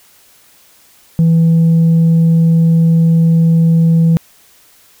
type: tone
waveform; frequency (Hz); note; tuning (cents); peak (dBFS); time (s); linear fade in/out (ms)
sine; 164.81; E3; 0; -4; 1.19-4.17; 0
effects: tanh soft clip ceiling -5 dBFS + white hiss -47 dBFS RMS until 5 s